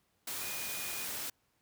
sine tone in noise, 2457 Hz, D#7, 22 cents flat, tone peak -45 dBFS, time 0.41-1.05 s, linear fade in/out 5 ms, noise white, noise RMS -39 dBFS, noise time 0.27-1.3 s, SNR -9 dB, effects pink hiss -75 dBFS RMS until 1.61 s + high-pass 60 Hz 12 dB/octave

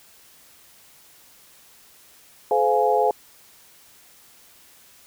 sine tone cluster, 428.4 / 515 / 700 / 835 Hz, A4 / C5 / F5 / G#5, -46 / -28 / +4 / +9 cents, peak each -22 dBFS, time 2.51-3.11 s, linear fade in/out 2 ms, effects white hiss -52 dBFS RMS until 5.06 s

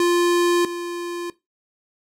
square tone pair in turn, 348.7 / 347.4 Hz, F4 / F4, -3 / -9 cents, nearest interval unison, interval 6 cents, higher first, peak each -16 / -27 dBFS, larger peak first, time 0-0.65 / 0.65-1.3 s, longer neither, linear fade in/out 2 ms, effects noise-tail reverb RT60 0.2 s tail -17 dB re dry + low-pass 12000 Hz 12 dB/octave

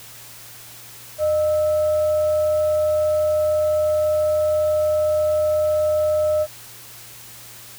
sine tone with frequency modulation, 611 Hz, D#5, 32 cents flat, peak -16 dBFS, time 1.18-6.47 s, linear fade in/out 50 ms, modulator 696 Hz, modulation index 0.2, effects added 117 Hz sine -51 dBFS peak until 7.78 s + white hiss -41 dBFS RMS until 7.78 s

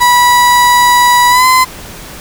35% pulse tone with pitch glide, 977 to 1025 Hz, B5 to C6, -19 to -36 cents, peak -3 dBFS, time 0-1.65 s, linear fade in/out 20 ms, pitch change +83 cents, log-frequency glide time 1.29-1.46 s, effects pink hiss -29 dBFS RMS until 2.2 s

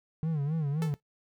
triangle tone with vibrato, 151.4 Hz, D#3, 47 cents flat, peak -25 dBFS, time 0.23-0.94 s, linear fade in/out 0 ms, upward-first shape sine, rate 3.8 Hz, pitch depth 140 cents each way
sawtooth tone with exponential decay, 438.2 Hz, A4, 7 cents flat, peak -29 dBFS, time 0.82-1 s, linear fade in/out 0 ms, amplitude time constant 37 ms
effects noise-tail reverb RT60 0.1 s tail -19 dB re dry

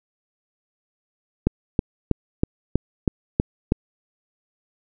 click train, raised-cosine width 3 ms, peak -4 dBFS, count 8, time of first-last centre 1.47-3.721 s, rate 3.11 Hz, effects none

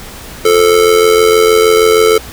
square tone with amplitude modulation, 439.8 Hz, A4, 1 cent flat, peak -3 dBFS, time 0.45-2.18 s, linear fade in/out 5 ms, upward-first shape sine, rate 86.4 Hz, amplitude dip 70%, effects added 60 Hz sine -37 dBFS peak until 2.32 s + pink hiss -30 dBFS RMS until 2.32 s

